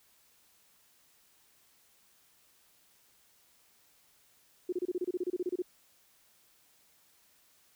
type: tone bursts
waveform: sine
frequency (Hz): 360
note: F#4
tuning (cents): -47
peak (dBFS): -29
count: 15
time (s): 4.69-5.621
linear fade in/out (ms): 5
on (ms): 35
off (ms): 29
effects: white hiss -66 dBFS RMS until 7.75 s